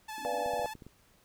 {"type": "tone with vibrato", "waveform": "sawtooth", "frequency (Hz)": 867, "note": "A5", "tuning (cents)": -26, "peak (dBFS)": -35, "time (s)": [0.08, 0.74], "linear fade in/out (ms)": 10, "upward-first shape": "triangle", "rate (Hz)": 19, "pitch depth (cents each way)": 35}
{"type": "band-pass noise", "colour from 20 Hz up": "white", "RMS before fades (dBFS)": -50, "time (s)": [0.18, 0.63], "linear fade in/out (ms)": 0, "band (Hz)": [240, 320], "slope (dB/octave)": 96}
{"type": "chord", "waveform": "sine", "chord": "B diminished seventh", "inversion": "none", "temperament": "equal", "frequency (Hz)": [493.9, 587.3, 698.5, 830.6], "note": ["B4", "D5", "F5", "Ab5"], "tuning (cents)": [0, 0, 0, 0], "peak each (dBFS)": -36, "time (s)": [0.25, 0.66], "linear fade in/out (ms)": 0}
{"type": "clicks", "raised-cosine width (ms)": 3, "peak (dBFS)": -35, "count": 7, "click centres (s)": [0.461, 0.536, 0.596, 0.646, 0.753, 0.822, 0.866]}
{"effects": ["pink hiss -65 dBFS RMS until 1.24 s"]}